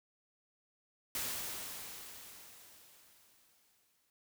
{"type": "noise with exponential decay", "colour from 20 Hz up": "white", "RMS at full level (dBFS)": -37, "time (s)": [1.15, 4.1], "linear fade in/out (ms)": 1, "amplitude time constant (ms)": 640, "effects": []}